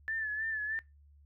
sine tone with vibrato, 1747 Hz, A6, 13 cents flat, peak -32 dBFS, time 0.08-0.79 s, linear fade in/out 0 ms, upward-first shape sine, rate 3.2 Hz, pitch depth 51 cents each way, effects noise-tail reverb RT60 0.2 s tail -21 dB re dry + added 72 Hz sine -57 dBFS peak until 1.25 s

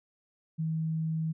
sine tone, 160 Hz, D#3, 49 cents sharp, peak -28 dBFS, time 0.58-1.33 s, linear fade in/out 20 ms, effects none

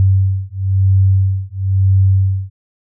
sine beating tone pair, 95.5 / 96.5 Hz, G2 / G2, -45 / -27 cents, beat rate 1 Hz, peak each -13 dBFS, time 0-2.5 s, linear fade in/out 0 ms, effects none

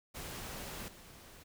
pink noise with level steps, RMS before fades -44 / -55 dBFS, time 0.14-1.44 s, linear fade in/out 20 ms, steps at 0.88 s, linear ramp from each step 2 ms, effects none

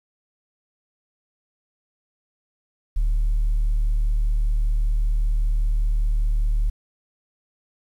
sine tone, 37.45 Hz, D1, 35 cents sharp, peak -15 dBFS, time 2.96-6.7 s, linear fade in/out 10 ms, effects tanh soft clip ceiling -16 dBFS + 9-bit

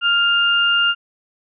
sine tone pair together, 1400 / 2808 Hz, F6 / F7, +4 / +9 cents, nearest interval octave, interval 1205 cents, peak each -16 dBFS, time 0.01-0.95 s, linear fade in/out 50 ms, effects none

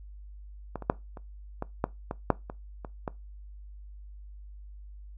clicks, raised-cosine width 1 ms, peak -19 / -25 / -7 / -28 / -18 / -11 / -18 / -6 / -23 / -24 / -17 dBFS, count 11, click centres 0.757 / 0.823 / 0.899 / 1.172 / 1.624 / 1.841 / 2.111 / 2.303 / 2.499 / 2.848 / 3.078 s, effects noise-tail reverb RT60 0.2 s tail -20 dB re dry + added 50 Hz sine -43 dBFS peak until 5.17 s

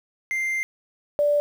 triangle / sine tone pair in turn, 2093 / 584.8 Hz, C7 / D5, 0 / -7 cents, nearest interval octave + minor seventh, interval 2207 cents, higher first, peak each -21 / -17 dBFS, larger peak second, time 0.31-0.63 / 1.19-1.4 s, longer first, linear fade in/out 0 ms, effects 8-bit

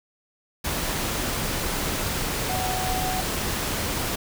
sine tone in noise, 744 Hz, F#5, 9 cents sharp, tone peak -28 dBFS, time 2.49-3.21 s, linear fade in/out 10 ms, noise pink, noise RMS -27 dBFS, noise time 0.64-4.16 s, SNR -4 dB, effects none

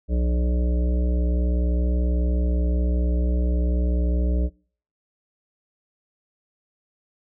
harmonic tone with a mistuned harmonic, 60.4 Hz, B1, 38 cents flat, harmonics 1 / 3 / 5 / 7 / 9 / 10, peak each -19 / -29 / -33 / -36 / -38 / -39 dBFS, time 0.08-4.5 s, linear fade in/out 50 ms, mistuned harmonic 1, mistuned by +60 cents, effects noise-tail reverb RT60 0.5 s tail -25 dB re dry

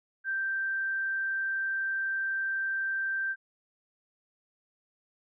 sine tone, 1568 Hz, G6, in tune, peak -28 dBFS, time 0.24-3.36 s, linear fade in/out 50 ms, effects none

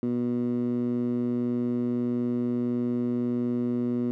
15% pulse tone with band-pass filter, 121.6 Hz, B2, 26 cents flat, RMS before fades -27 dBFS, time 0.03-4.11 s, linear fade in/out 0 ms, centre 260 Hz, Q 2.6, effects none

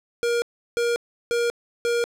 square tone bursts, 472.8 Hz, A#4, 24 cents sharp, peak -21 dBFS, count 4, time 0.23-2.04 s, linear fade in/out 0 ms, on 190 ms, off 350 ms, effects low-pass 10000 Hz 12 dB/octave + 8-bit

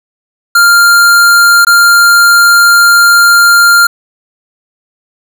square tone with dropouts, 1396.9 Hz, F6, in tune, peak -3 dBFS, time 0.55-3.87 s, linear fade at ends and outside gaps 5 ms, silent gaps 1.649-1.668 s, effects none

